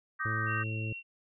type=chord; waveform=sine; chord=Eb major seventh; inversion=third; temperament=just; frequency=1166.7 / 1244.5 / 1555.6 / 1866.8 Hz; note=D6 / Eb6 / G6 / Bb6; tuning=-12 / 0 / -14 / +2 cents; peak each=-40 / -37 / -34 / -37 dBFS; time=0.19-0.64 s; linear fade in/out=20 ms
type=harmonic tone; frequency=110 Hz; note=A2; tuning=in tune; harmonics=1 / 2 / 3 / 4 / 5; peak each=-33 / -45 / -44 / -48 / -51 dBFS; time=0.25-0.93 s; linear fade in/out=5 ms
type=tone; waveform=sine; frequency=2733 Hz; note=F7; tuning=38 cents flat; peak=-39 dBFS; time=0.46-1.03 s; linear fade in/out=50 ms
effects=none